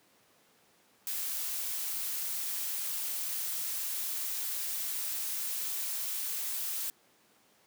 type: noise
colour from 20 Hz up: blue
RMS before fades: -35 dBFS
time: 1.07-6.9 s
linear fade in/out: 0 ms
effects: pink hiss -65 dBFS RMS until 7.66 s + high-pass 200 Hz 12 dB/octave